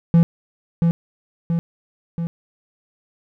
triangle tone with echo, 168.1 Hz, E3, 34 cents sharp, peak -7 dBFS, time 0.14-0.23 s, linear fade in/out 0 ms, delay 680 ms, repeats 3, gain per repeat -4 dB, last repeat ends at 2.27 s, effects none

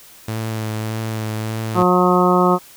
sawtooth tone with vibrato, 110 Hz, A2, in tune, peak -18 dBFS, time 0.28-1.83 s, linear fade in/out 5 ms, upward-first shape sine, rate 1.7 Hz, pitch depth 22 cents each way
harmonic tone, 180.3 Hz, F#3, 45 cents flat, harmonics 1 / 2 / 3 / 4 / 5 / 6 / 7, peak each -17 / -17 / -21 / -21 / -22 / -20 / -20 dBFS, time 1.74-2.59 s, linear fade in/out 50 ms
effects white hiss -44 dBFS RMS until 2.76 s

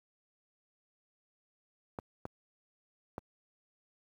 clicks, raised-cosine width 1 ms, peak -24 dBFS, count 3, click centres 1.988 / 2.254 / 3.181 s, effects high-pass 60 Hz 12 dB/octave + 10-bit

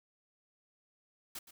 white noise with echo, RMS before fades -43 dBFS, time 1.35-1.39 s, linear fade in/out 5 ms, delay 120 ms, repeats 1, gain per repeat -13 dB, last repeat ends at 1.51 s, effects none

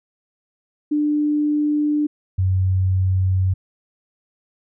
sine tone pair in turn, 297.5 / 93.71 Hz, D4 / F#2, +22 / +23 cents, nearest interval octave + minor sixth, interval 1999 cents, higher first, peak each -16 / -15 dBFS, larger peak second, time 0.91-2.07 / 2.38-3.54 s, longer neither, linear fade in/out 10 ms, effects none

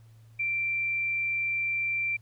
sine tone, 2354 Hz, D7, 3 cents sharp, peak -26 dBFS, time 0.39-2.17 s, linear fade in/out 10 ms, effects added 112 Hz sine -51 dBFS peak until 2.21 s + pink hiss -67 dBFS RMS until 2.21 s

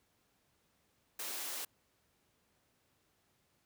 white high-pass noise, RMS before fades -41 dBFS, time 1.19-1.65 s, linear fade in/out 5 ms, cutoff 270 Hz, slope 24 dB/octave, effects pink hiss -75 dBFS RMS until 3.65 s + high-pass 60 Hz 12 dB/octave

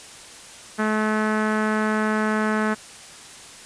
sawtooth tone with low-pass filter, 215.4 Hz, A3, 37 cents flat, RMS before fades -22 dBFS, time 0.78-2.75 s, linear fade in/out 20 ms, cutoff 1600 Hz, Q 3.1, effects white hiss -42 dBFS RMS until 3.65 s + resampled to 22050 Hz

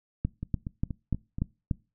two click trains, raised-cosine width 5 ms, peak -14 / -21 dBFS, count 6 / 5, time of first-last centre 0.25-1.712 / 0.43-1.385 s, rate 3.42 / 4.19 Hz, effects noise-tail reverb RT60 0.3 s tail -23 dB re dry

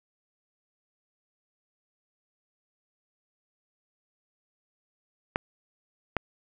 clicks, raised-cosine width 0.5 ms, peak -10 dBFS, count 2, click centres 5.359 / 6.167 s, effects none

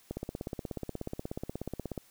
click train, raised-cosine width 2 ms, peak -22 dBFS, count 32, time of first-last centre 0.11-1.977 s, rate 16.6 Hz, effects white hiss -62 dBFS RMS until 2.1 s

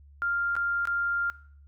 sine tone with dropouts, 1396.9 Hz, F6, in tune, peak -25 dBFS, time 0.22-1.3 s, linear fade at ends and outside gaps 0 ms, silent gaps 0.554-0.565 / 0.854-0.873 s, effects noise-tail reverb RT60 0.6 s tail -20 dB re dry + added 71 Hz sine -50 dBFS peak until 1.67 s

